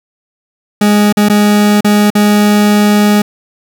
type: tone with dropouts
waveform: 40% pulse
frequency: 207.7 Hz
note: G#3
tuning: in tune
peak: -5 dBFS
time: 0.81-3.22 s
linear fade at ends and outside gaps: 5 ms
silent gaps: 1.126-1.17 / 1.287-1.297 / 1.808-1.845 / 2.103-2.151 s
effects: none

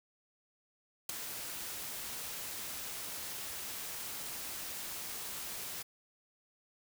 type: noise with ADSR envelope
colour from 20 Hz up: white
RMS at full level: -33 dBFS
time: 1.09-5.83 s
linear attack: 4 ms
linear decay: 9 ms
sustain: -9 dB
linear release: 12 ms
effects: none

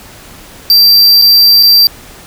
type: tone with dropouts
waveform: square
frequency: 4699 Hz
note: D8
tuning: in tune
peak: -3 dBFS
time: 0.7-1.87 s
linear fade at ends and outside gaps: 1 ms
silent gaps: 1.216-1.221 / 1.628-1.632 s
effects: pink hiss -34 dBFS RMS until 2.26 s

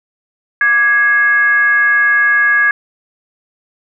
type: tone with frequency modulation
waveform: sine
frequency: 1661.2 Hz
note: G#6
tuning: in tune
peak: -8 dBFS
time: 0.61-2.71 s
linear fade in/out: 2 ms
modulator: 484 Hz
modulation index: 0.51
effects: none

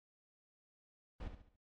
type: noise with echo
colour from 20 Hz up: brown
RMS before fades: -43 dBFS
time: 1.2-1.28 s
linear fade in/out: 5 ms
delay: 70 ms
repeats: 4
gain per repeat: -8 dB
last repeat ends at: 1.56 s
effects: low-pass 4000 Hz 12 dB/octave + AAC 32 kbps

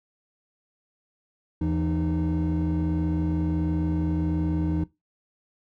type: tone cluster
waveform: triangle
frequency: 80.9 / 166.8 / 307.2 Hz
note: E2 / E3 / D#4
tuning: -32 / +21 / -22 cents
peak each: -24 dBFS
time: 1.61-4.84 s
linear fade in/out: 5 ms
effects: noise-tail reverb RT60 0.2 s tail -20 dB re dry + tanh soft clip ceiling -17 dBFS

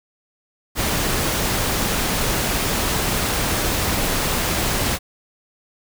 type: noise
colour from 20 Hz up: pink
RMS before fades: -21 dBFS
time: 0.75-4.99 s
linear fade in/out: 50 ms
effects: none

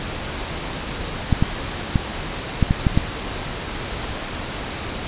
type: clicks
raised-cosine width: 5 ms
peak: -3 dBFS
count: 7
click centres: 1.327 / 1.425 / 1.958 / 2.627 / 2.709 / 2.868 / 2.975 s
effects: pink hiss -28 dBFS RMS until 5.07 s + resampled to 8000 Hz

